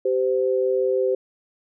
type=tone pair together; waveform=sine; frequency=388.1 / 514 Hz; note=G4 / C5; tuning=-17 / -31 cents; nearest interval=perfect fourth; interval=486 cents; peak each=-21 dBFS; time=0.05-1.15 s; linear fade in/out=5 ms; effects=none